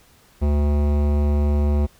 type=tone with hard clipping; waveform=sine; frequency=73 Hz; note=D2; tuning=10 cents flat; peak=-18 dBFS; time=0.41-1.87 s; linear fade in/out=20 ms; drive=17 dB; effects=pink hiss -54 dBFS RMS until 1.99 s